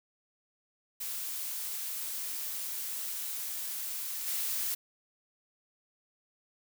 blue noise with level steps, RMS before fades -37 / -33 dBFS, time 1-4.75 s, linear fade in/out 10 ms, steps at 4.26 s, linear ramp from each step 20 ms, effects none

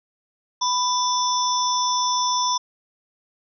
sine tone cluster, 993 / 3514 / 5380 / 5900 Hz, B5 / A7 / E8 / F#8, +9 / -3 / +34 / -6 cents, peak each -21 / -28 / -26 / -28 dBFS, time 0.61-2.58 s, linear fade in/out 10 ms, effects none

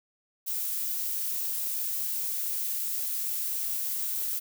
violet noise with high-pass filter sweep, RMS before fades -31 dBFS, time 0.46-4.4 s, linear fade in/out 20 ms, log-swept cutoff 220 to 820 Hz, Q 1.3, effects none

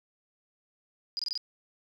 sine tone bursts, 4902 Hz, D#8, 27 cents flat, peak -29 dBFS, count 5, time 1.17-1.376 s, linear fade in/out 0 ms, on 22 ms, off 24 ms, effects none

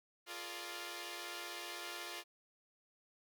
5% pulse chord, Bb dominant seventh, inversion second, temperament equal with one note detuned, 349.2 / 420.4 / 466.2 / 587.3 Hz, F4 / Ab4 / Bb4 / D5, 0 / +21 / 0 / 0 cents, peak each -35 / -40 / -40 / -39 dBFS, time 0.26-2.24 s, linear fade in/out 50 ms, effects none

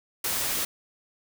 white noise, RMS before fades -28 dBFS, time 0.24-0.65 s, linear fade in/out 5 ms, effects none

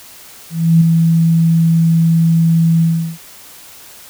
sine tone with ADSR envelope, 164.81 Hz, E3, in tune, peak -4 dBFS, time 0.5-3.18 s, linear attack 310 ms, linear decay 7 ms, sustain -4 dB, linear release 360 ms, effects white hiss -38 dBFS RMS until 4.09 s

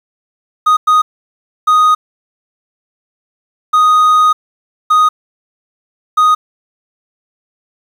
triangle tone bursts at uneven times, 1244.5 Hz, D#6, in tune, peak -4 dBFS, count 6, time 0.66-0.77 / 0.87-1.02 / 1.67-1.95 / 3.73-4.33 / 4.9-5.09 / 6.17-6.35 s, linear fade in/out 10 ms, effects 7-bit

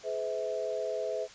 sine tone cluster, 423.7 / 508 / 648 Hz, G#4 / B4 / E5, +35 / +49 / -30 cents, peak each -36 / -35 / -34 dBFS, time 0.03-1.28 s, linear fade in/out 50 ms, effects white hiss -51 dBFS RMS until 1.34 s + resampled to 16000 Hz

